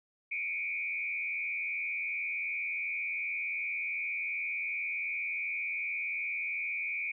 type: tone with frequency modulation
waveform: sine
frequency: 2335 Hz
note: D7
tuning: 11 cents flat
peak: -32 dBFS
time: 0.31-7.12 s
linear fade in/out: 10 ms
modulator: 82.7 Hz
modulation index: 1.6
effects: none